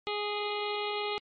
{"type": "harmonic tone with a mistuned harmonic", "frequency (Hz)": 415.3, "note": "G#4", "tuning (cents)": 0, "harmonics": [1, 2, 3, 5, 6, 7, 8, 9, 10], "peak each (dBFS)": [-34, -37, -39, -41, -42, -42, -43, -44, -44], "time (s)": [0.07, 1.18], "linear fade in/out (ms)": 0, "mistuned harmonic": 6, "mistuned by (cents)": -16, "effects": ["MP3 32 kbps"]}